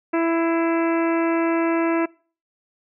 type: harmonic tone with a mistuned harmonic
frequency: 331.6 Hz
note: E4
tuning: 10 cents sharp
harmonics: 1 / 2 / 3 / 4 / 5 / 6 / 7 / 8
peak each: -19 / -25 / -29 / -31 / -33 / -35 / -36 / -37 dBFS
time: 0.13-2.06 s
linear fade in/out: 10 ms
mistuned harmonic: 6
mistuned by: +37 cents
effects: noise-tail reverb RT60 0.4 s tail -24 dB re dry